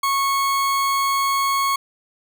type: tone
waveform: 40% pulse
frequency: 1100 Hz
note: C#6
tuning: 14 cents flat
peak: -17 dBFS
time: 0.03-1.76 s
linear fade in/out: 5 ms
effects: none